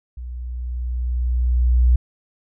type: tone with level ramp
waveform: sine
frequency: 61.2 Hz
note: B1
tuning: 15 cents flat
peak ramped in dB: -29 to -10 dBFS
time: 0.17-1.96 s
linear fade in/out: 5 ms
effects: none